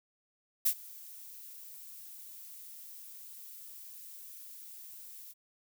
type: noise with ADSR envelope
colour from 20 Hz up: violet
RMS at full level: -25 dBFS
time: 0.65-5.34 s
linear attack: 15 ms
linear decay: 72 ms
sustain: -24 dB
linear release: 32 ms
effects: none